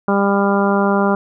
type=harmonic tone; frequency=199.3 Hz; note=G3; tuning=29 cents sharp; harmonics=1 / 2 / 3 / 4 / 5 / 6 / 7; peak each=-16 / -19 / -21 / -22 / -23 / -24 / -24 dBFS; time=0.08-1.15 s; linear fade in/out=2 ms; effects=none